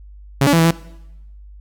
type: tone with pitch steps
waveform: sawtooth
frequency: 138.1 / 286.1 / 166.3 / 163.9 / 166.5 Hz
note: C#3 / D4 / E3 / E3 / E3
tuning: -6 / -45 / +16 / -10 / +18 cents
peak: -7 dBFS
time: 0.41-0.71 s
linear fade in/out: 5 ms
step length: 60 ms
effects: noise-tail reverb RT60 0.9 s tail -20 dB re dry + added 50 Hz sine -37 dBFS peak until 1.6 s